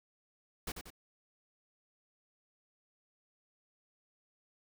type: noise with echo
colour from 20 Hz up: pink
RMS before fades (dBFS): -39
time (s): 0.67-0.72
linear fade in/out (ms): 5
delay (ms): 92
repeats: 2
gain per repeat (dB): -6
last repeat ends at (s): 0.904
effects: none